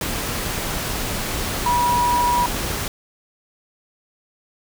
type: tone in noise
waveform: sine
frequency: 970 Hz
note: B5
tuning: 31 cents flat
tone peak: -16 dBFS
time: 1.66-2.46 s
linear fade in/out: 2 ms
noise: pink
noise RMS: -25 dBFS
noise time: 0.01-2.88 s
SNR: +6 dB
effects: none